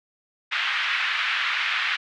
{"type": "band-pass noise", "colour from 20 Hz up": "pink", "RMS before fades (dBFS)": -25, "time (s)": [0.51, 1.97], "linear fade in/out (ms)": 20, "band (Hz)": [1400, 3200], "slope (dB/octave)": 24, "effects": []}